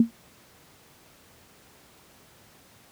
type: tone with exponential decay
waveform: sine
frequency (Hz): 230.5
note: A#3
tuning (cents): -19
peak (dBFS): -10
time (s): 0-0.11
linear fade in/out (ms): 2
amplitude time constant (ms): 22
effects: pink hiss -55 dBFS RMS until 2.91 s + high-pass 80 Hz 12 dB/octave